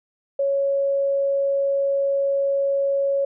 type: tone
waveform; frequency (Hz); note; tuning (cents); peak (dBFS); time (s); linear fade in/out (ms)
sine; 554.4; C#5; 0; -18; 0.39-3.25; 5
effects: none